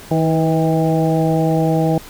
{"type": "harmonic tone with a mistuned harmonic", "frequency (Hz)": 160.2, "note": "E3", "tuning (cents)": -49, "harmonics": [1, 2, 3, 4, 5], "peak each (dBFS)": [-16, -19, -21, -22, -23], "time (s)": [0.11, 1.98], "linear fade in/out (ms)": 2, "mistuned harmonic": 3, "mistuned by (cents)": 34, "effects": ["pink hiss -38 dBFS RMS until 2.09 s"]}